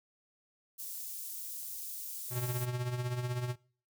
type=high-pass noise; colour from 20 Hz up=white; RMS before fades=-42 dBFS; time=0.78-2.66 s; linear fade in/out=20 ms; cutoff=7700 Hz; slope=12 dB/octave
type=tone with tremolo; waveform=square; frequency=123.47 Hz; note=B2; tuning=in tune; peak=-31 dBFS; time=2.3-3.56 s; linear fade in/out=50 ms; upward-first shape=triangle; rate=16 Hz; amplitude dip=65%
effects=noise-tail reverb RT60 0.5 s tail -25 dB re dry